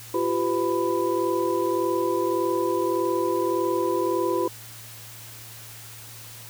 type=tone cluster; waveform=sine; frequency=343.9 / 385.6 / 504 / 995 Hz; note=F4 / G4 / B4 / B5; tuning=-27 / -28 / +35 / +13 cents; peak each=-25 / -27 / -28 / -28 dBFS; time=0.14-4.48 s; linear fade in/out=5 ms; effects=added 113 Hz sine -46 dBFS peak until 6.49 s + white hiss -43 dBFS RMS until 6.49 s